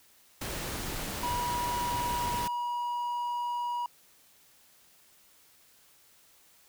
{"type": "noise", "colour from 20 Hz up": "pink", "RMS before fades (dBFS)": -36, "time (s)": [0.41, 2.48], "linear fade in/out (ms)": 5}
{"type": "tone with pitch glide", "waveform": "triangle", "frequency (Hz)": [970, 963.3], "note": ["B5", "B5"], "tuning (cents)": [-31, -43], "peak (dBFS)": -28, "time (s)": [1.23, 3.86], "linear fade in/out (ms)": 2, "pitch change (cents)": -12, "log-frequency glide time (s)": [1.55, 2.62]}
{"effects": ["white hiss -61 dBFS RMS until 6.68 s"]}